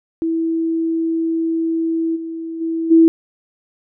sine tone with level steps, 327.5 Hz, E4, 11 cents flat, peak -16 / -24 / -18 / -6 dBFS, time 0.22-3.08 s, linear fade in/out 0 ms, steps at 2.15 / 2.6 / 2.9 s, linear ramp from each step 20 ms, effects none

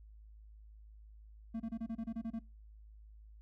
triangle tone bursts, 226.2 Hz, A3, 48 cents sharp, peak -34 dBFS, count 10, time 1.54-2.393 s, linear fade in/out 10 ms, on 61 ms, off 27 ms, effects noise-tail reverb RT60 0.3 s tail -23 dB re dry + added 53 Hz sine -53 dBFS peak until 3.41 s

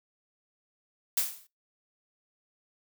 blue noise with exponential decay, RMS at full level -23 dBFS, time 1.17-1.47 s, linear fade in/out 5 ms, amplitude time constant 65 ms, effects noise-tail reverb RT60 0.2 s tail -21 dB re dry

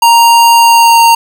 square tone with pitch glide, 932.3 to 924.3 Hz, A#5 to A#5, 0 to -15 cents, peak -3 dBFS, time 0.02-1.15 s, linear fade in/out 5 ms, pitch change -15 cents, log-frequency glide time 0.54-1 s, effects none

